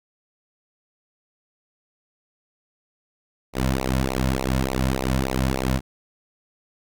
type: tone with flanger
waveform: sawtooth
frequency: 65.3 Hz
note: C2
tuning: 3 cents flat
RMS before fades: -23 dBFS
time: 3.53-5.81 s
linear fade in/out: 50 ms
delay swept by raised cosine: 0.59 to 2.59 ms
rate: 3.4 Hz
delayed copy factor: -0.95
effects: none

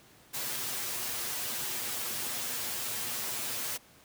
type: noise with comb filter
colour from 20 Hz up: white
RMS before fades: -35 dBFS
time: 0.33-3.78 s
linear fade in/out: 20 ms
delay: 8.2 ms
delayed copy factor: +0.95
effects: pink hiss -58 dBFS RMS until 4.04 s + high-pass 80 Hz 12 dB/octave

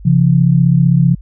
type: tone pair together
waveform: sine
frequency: 134.42 / 170 Hz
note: C3 / F3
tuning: +47 / -46 cents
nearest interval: major third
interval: 407 cents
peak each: -10 dBFS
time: 0.05-1.15 s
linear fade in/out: 10 ms
effects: added 50 Hz sine -31 dBFS peak until 1.21 s

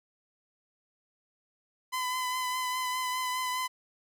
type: tone with vibrato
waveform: sawtooth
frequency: 1012 Hz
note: B5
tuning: 42 cents sharp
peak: -26 dBFS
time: 1.92-3.68 s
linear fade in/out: 20 ms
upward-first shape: triangle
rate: 4.9 Hz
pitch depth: 25 cents each way
effects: none

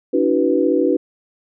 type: tone cluster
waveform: sine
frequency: 285 / 322.5 / 376.5 / 491.7 Hz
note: C#4 / E4 / F#4 / B4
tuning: +48 / -38 / +30 / -8 cents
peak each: -19 dBFS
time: 0.13-0.97 s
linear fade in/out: 10 ms
effects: none

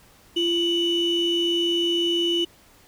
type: ring-modulated tone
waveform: triangle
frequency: 1652 Hz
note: G#6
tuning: 10 cents flat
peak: -14 dBFS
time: 0.36-2.45 s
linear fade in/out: 10 ms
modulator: 1310 Hz
effects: tanh soft clip ceiling -13 dBFS + pink hiss -54 dBFS RMS until 2.87 s

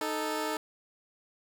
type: tone pair together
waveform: 15% pulse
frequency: 309.6 / 438.4 Hz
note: D#4 / A4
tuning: -9 / -6 cents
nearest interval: tritone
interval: 603 cents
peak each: -27 dBFS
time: 0.01-0.57 s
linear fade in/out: 2 ms
effects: none

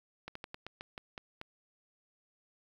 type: slowing click train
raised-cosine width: 0.3 ms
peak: -26 dBFS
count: 9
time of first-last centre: 0.28-1.414 s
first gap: 74 ms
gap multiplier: 1.18
effects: 9-bit

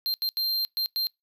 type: tone bursts at uneven times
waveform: square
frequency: 4168 Hz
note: C8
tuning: 7 cents flat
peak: -25 dBFS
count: 5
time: 0.06-0.14 / 0.22-0.29 / 0.37-0.65 / 0.77-0.86 / 0.96-1.07 s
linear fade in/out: 0 ms
effects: noise-tail reverb RT60 0.2 s tail -26 dB re dry

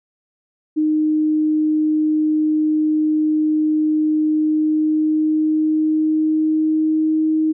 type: tone with pitch glide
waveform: sine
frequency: 308.2 to 313.6 Hz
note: D#4 to D#4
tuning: -16 to +14 cents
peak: -14 dBFS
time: 0.76-7.53 s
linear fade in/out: 20 ms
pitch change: +30 cents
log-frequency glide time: 4.29-7.23 s
effects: none

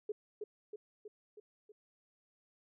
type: tone with echo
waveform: sine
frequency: 420.7 Hz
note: G#4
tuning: 22 cents sharp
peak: -34 dBFS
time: 0.09-0.12 s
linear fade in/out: 5 ms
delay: 320 ms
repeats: 5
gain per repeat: -4 dB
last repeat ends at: 1.72 s
effects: none

